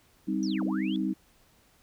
sine chord, C minor, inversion second, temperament just, 196.22 / 261.6 / 314 Hz, G3 / C4 / Eb4, +2 / 0 / +16 cents, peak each -30 / -32 / -30 dBFS, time 0.27-1.14 s, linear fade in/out 20 ms
sine linear two-way sweep, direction down then up, 6000 to 214.6 to 3479 Hz, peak -39 dBFS, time 0.43-0.96 s, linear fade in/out 0 ms, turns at 0.64 s
effects pink hiss -63 dBFS RMS until 1.82 s

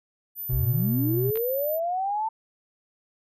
sine tone, 13910 Hz, A9, 21 cents flat, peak -31 dBFS, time 0.35-1.8 s, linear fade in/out 50 ms
triangle tone with vibrato, 123 Hz, B2, 7 cents flat, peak -22 dBFS, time 0.49-1.31 s, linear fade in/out 10 ms, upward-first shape sine, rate 3.1 Hz, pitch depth 44 cents each way
sine linear sweep, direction up, 34.84 to 899 Hz, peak -24 dBFS, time 0.52-2.29 s, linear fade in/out 10 ms
clicks, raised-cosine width 0.3 ms, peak -24 dBFS, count 2, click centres 1.357 / 1.373 s
effects none

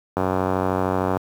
click train, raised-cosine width 1 ms, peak -7 dBFS, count 94, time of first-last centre 0.17-1.169 s, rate 93.1 Hz, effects high-pass 80 Hz 12 dB/octave + 7-bit

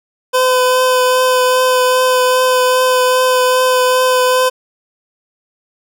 25% pulse tone with vibrato, 508 Hz, B4, 49 cents sharp, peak -6 dBFS, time 0.33-4.5 s, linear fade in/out 20 ms, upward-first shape triangle, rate 2.5 Hz, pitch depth 15 cents each way, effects none

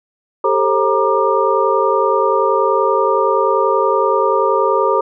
sine tone cluster, 394.5 / 445 / 537 / 943 / 1193 Hz, G4 / A4 / C5 / A#5 / D6, +11 / +20 / +45 / +20 / +27 cents, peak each -18 dBFS, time 0.44-5.01 s, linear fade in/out 5 ms, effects none

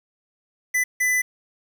square tone bursts at uneven times, 2000 Hz, B6, 21 cents sharp, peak -19 dBFS, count 2, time 0.74-0.84 / 1-1.22 s, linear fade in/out 10 ms, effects 8-bit

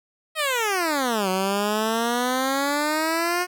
10% pulse exponential two-way sweep, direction down then up, 646 to 185 to 362.8 Hz, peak -13 dBFS, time 0.35-3.47 s, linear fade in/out 50 ms, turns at 1.29 s, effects none

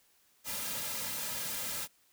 white noise with comb filter, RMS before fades -37 dBFS, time 0.44-1.88 s, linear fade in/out 50 ms, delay 2.7 ms, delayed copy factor -0.65, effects white hiss -68 dBFS RMS until 2.12 s

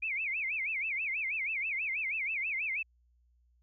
sine tone with vibrato, 2349 Hz, D7, in tune, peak -31 dBFS, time 0.02-2.83 s, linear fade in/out 10 ms, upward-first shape sine, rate 6.2 Hz, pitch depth 220 cents each way, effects added 60 Hz sine -65 dBFS peak until 3.62 s

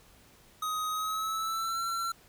square tone with pitch glide, 1256 to 1353.9 Hz, D#6 to E6, +16 to +46 cents, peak -31 dBFS, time 0.62-2.12 s, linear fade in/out 5 ms, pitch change +130 cents, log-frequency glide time 0.9-1.81 s, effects pink hiss -59 dBFS RMS until 2.28 s

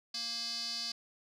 square tone with band-pass filter, 233.1 Hz, A#3, in tune, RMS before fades -38 dBFS, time 0.14-0.92 s, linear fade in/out 5 ms, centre 4700 Hz, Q 8.3, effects none

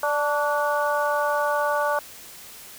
harmonic tone with a mistuned harmonic, 293.7 Hz, D4, in tune, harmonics 2 / 3 / 4 / 5, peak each -24 / -26 / -27 / -28 dBFS, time 0.03-1.99 s, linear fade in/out 2 ms, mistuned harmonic 4, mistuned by -40 cents, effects white hiss -43 dBFS RMS until 2.78 s

